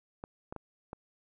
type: clicks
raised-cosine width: 1 ms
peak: -26 dBFS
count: 4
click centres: 0.239 / 0.525 / 0.563 / 0.931 s
effects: none